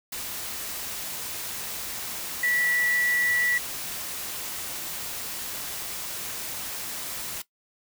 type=tone in noise; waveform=sine; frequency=1951 Hz; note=B6; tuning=22 cents flat; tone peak=-22 dBFS; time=2.43-3.58 s; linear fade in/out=5 ms; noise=white; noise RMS=-34 dBFS; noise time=0.12-7.42 s; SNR=+9 dB; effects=noise-tail reverb RT60 0.1 s tail -17 dB re dry